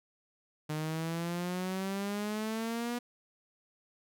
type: exponential sweep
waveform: sawtooth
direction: up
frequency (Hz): 151.8 to 243.2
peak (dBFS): -29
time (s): 0.69-2.99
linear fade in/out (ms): 10
effects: none